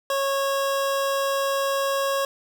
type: tone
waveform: 25% pulse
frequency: 550 Hz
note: C#5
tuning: 14 cents flat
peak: -18 dBFS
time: 0.1-2.25 s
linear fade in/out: 2 ms
effects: none